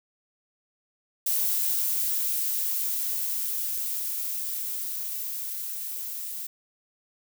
violet noise with level ramp, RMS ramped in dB -25 to -35 dBFS, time 1.26-6.47 s, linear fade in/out 5 ms, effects none

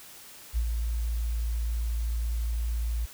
sine tone with ADSR envelope, 57 Hz, A#1, 38 cents flat, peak -22 dBFS, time 0.53-3.06 s, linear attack 42 ms, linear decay 68 ms, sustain -4 dB, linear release 13 ms, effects white hiss -48 dBFS RMS until 3.13 s

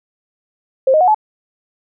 sine tone with pitch steps, 528 / 620.7 / 729.7 / 857.7 Hz, C5 / D#5 / F#5 / A5, +16 / -4 / -24 / -44 cents, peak -8 dBFS, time 0.87-1.146 s, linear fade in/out 5 ms, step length 69 ms, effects none

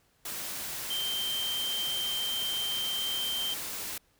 sine tone in noise, 3136 Hz, G7, in tune, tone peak -30 dBFS, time 0.9-3.54 s, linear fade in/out 5 ms, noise white, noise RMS -37 dBFS, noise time 0.25-3.98 s, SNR +4 dB, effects pink hiss -68 dBFS RMS until 4.19 s

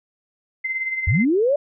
sine tone with tremolo, 2072 Hz, C7, 17 cents flat, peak -20 dBFS, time 0.64-1.25 s, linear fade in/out 10 ms, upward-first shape sine, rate 18 Hz, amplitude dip 55%
sine linear sweep, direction up, 67 to 596 Hz, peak -15 dBFS, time 1.07-1.56 s, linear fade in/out 5 ms
effects none

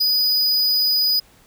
square tone, 4959 Hz, D#8, 7 cents flat, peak -16 dBFS, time 0-1.2 s, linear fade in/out 10 ms, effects pink hiss -53 dBFS RMS until 1.46 s

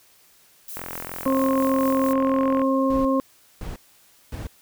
violet noise with tremolo, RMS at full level -35 dBFS, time 0.68-2.13 s, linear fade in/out 2 ms, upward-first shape sine, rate 4.4 Hz, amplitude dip 40%
click train, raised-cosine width 0.5 ms, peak -17 dBFS, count 81, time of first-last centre 0.77-2.618 s, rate 43.3 Hz
harmonic tone, 267.3 Hz, C4, 37 cents sharp, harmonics 1 / 2 / 4, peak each -20 / -23 / -26 dBFS, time 1.26-3.2 s, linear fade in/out 0 ms
brown noise bursts, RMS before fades -32 dBFS, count 3, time 2.9-4.47 s, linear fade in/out 2 ms, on 150 ms, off 560 ms
effects white hiss -56 dBFS RMS until 4.61 s

